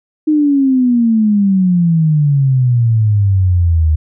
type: exponential sweep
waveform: sine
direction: down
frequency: 311.1 to 76.3 Hz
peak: -8 dBFS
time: 0.27-3.96 s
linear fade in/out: 10 ms
effects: none